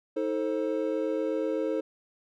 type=chord; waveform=triangle; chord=A diminished; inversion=second; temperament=just; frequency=316.8 / 440 / 528 Hz; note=Eb4 / A4 / C5; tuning=+31 / 0 / +16 cents; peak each=-29 dBFS; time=0.16-1.81 s; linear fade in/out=10 ms; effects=none